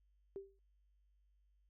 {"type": "tone with exponential decay", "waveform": "sine", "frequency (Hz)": 392, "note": "G4", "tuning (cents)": 0, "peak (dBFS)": -40, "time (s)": [0.36, 0.59], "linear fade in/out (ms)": 0, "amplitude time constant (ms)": 48, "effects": ["added 50 Hz sine -70 dBFS peak until 1.69 s"]}